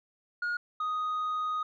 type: tone pair in turn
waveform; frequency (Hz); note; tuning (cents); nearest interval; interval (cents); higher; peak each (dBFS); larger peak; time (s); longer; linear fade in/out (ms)
sine; 1435 / 1246.1; F6 / D#6; +47 / +2; major second; 245; first; -26; neither; 0.42-0.57 / 0.8-1.63; second; 5
effects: tanh soft clip ceiling -28 dBFS